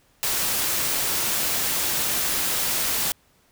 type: noise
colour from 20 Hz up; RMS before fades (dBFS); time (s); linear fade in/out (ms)
white; -24; 0.23-3.12; 0
effects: pink hiss -61 dBFS RMS until 3.51 s